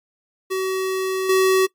square tone with level steps, 378.2 Hz, F#4, 38 cents sharp, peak -21 / -14 dBFS, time 0.5-1.67 s, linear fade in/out 20 ms, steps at 1.29 s, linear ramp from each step 5 ms, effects noise-tail reverb RT60 0.1 s tail -20 dB re dry + MP3 96 kbps

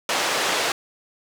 pink band-pass noise, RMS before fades -23 dBFS, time 0.09-0.72 s, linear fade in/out 2 ms, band 490 to 6800 Hz, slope 12 dB/octave, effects none

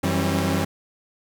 sawtooth tone cluster, 92.1 / 163.8 / 194.6 / 270.2 Hz, F#2 / E3 / G3 / C#4, -7 / -11 / -12 / -44 cents, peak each -22 dBFS, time 0.03-0.65 s, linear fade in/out 10 ms, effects 9-bit

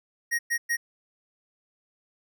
square tone bursts, 1878 Hz, A#6, 12 cents sharp, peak -24 dBFS, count 3, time 0.31-0.77 s, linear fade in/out 20 ms, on 80 ms, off 110 ms, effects none

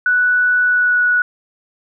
sine tone with pitch glide, 1480 to 1468.1 Hz, F#6 to F#6, 0 to -14 cents, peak -11 dBFS, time 0.06-1.22 s, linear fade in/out 2 ms, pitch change -14 cents, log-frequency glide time 0.63-1.01 s, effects none

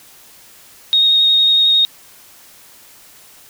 sine tone with vibrato, 3729 Hz, A#7, in tune, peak -9 dBFS, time 0.93-1.85 s, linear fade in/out 0 ms, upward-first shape square, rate 11 Hz, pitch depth 9 cents each way, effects white hiss -44 dBFS RMS until 3.49 s

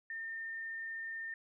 sine tone, 1812 Hz, A#6, 50 cents flat, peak -39 dBFS, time 0.1-1.34 s, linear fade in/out 2 ms, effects none

